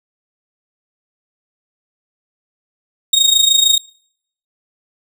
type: tone with amplitude modulation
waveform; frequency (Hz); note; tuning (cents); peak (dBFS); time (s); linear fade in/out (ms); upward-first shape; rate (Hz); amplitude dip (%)
30% pulse; 3729; A#7; 0; -4; 3.13-3.78; 5; sine; 26.5; 70
effects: noise-tail reverb RT60 0.7 s tail -26 dB re dry